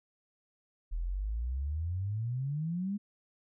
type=exponential sweep; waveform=sine; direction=up; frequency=38.89 to 209.2 Hz; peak=-31 dBFS; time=0.91-2.98 s; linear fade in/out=20 ms; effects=none